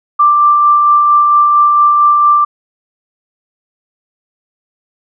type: tone with tremolo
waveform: sine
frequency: 1179 Hz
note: D6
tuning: 6 cents sharp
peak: -4 dBFS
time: 0.19-2.45 s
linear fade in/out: 10 ms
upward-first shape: sine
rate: 4.4 Hz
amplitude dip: 25%
effects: none